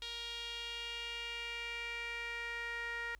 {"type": "tone with band-pass filter sweep", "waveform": "sawtooth", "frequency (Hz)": 469.5, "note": "A#4", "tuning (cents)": 12, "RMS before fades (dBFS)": -42, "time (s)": [0.02, 3.15], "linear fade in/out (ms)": 0, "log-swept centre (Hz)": [3500, 1800], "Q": 3.7, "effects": ["added 50 Hz sine -57 dBFS peak until 3.19 s", "pink hiss -75 dBFS RMS until 3.19 s"]}